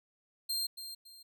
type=tone with echo; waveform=sawtooth; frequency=4186 Hz; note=C8; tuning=in tune; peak=-29 dBFS; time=0.49-0.67 s; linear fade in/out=10 ms; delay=280 ms; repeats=2; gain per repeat=-10 dB; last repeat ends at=1.23 s; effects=none